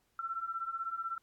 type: beating tone pair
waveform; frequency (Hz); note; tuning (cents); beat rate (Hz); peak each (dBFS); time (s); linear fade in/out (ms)
sine; 1335 / 1351; E6 / E6; +22 / +42; 16; -40 / -37; 0.19-1.18; 2
effects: pink hiss -75 dBFS RMS until 1.22 s + AAC 64 kbps